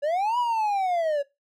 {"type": "linear two-way sweep", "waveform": "triangle", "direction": "up then down", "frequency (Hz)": [554.4, 987.8, 554.4], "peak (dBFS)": -20, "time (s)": [0.02, 1.23], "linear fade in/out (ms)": 20, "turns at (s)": 0.38, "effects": ["noise-tail reverb RT60 0.2 s tail -18 dB re dry"]}